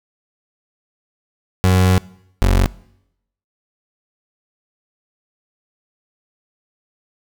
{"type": "tone pair in turn", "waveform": "30% pulse", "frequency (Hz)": [92.5, 46.25], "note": ["F#2", "F#1"], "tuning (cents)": [0, 0], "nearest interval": "octave", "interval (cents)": 1200, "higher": "first", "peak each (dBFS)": -8, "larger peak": "neither", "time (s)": [[1.64, 1.98], [2.42, 2.66]], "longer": "first", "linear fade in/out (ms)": 0, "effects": ["noise-tail reverb RT60 0.8 s tail -22 dB re dry"]}